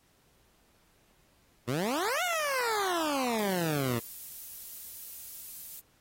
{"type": "exponential two-way sweep", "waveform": "15% pulse", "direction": "up then down", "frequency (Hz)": [112.8, 742, 112.8], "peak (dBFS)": -22, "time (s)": [1.67, 4], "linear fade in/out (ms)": 20, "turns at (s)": 2.23}
{"type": "noise", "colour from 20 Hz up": "violet", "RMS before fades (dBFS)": -42, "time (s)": [3.38, 5.8], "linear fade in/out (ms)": 5}
{"effects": ["pink hiss -67 dBFS RMS until 6 s", "AAC 48 kbps"]}